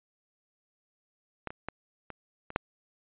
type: clicks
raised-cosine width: 0.5 ms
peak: -19 / -25 / -19 / -25 / -26 / -11 dBFS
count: 6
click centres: 1.473 / 1.505 / 1.686 / 2.103 / 2.504 / 2.561 s
effects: resampled to 8000 Hz